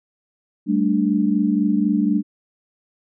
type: chord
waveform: sine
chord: G suspended second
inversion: none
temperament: equal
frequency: 196 / 220 / 293.7 Hz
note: G3 / A3 / D4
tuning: 0 / 0 / 0 cents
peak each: -20 dBFS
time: 0.66-2.23 s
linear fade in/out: 50 ms
effects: none